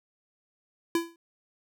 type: tone with exponential decay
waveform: square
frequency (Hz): 335.9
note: E4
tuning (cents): +33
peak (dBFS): -21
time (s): 0.95-1.16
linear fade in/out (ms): 2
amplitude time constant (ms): 44
effects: none